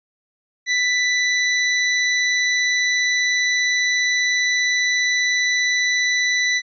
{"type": "tone", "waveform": "sawtooth", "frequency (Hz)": 1983, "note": "B6", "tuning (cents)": 7, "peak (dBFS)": -13, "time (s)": [0.66, 6.62], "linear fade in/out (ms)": 50, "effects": ["resampled to 16000 Hz"]}